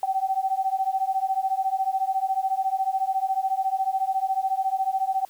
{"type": "beating tone pair", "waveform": "sine", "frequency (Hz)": [761, 775], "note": ["F#5", "G5"], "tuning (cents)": [48, -20], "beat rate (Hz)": 14, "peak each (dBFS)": -25, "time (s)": [0.03, 5.25], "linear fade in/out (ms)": 2, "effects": ["white hiss -55 dBFS RMS until 5.29 s"]}